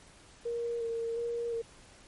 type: tone with vibrato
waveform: sine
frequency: 465.3 Hz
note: A#4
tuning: 3 cents flat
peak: -31 dBFS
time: 0.45-1.62 s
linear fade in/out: 10 ms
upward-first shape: square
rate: 1.4 Hz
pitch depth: 19 cents each way
effects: pink hiss -56 dBFS RMS until 2.07 s + MP3 48 kbps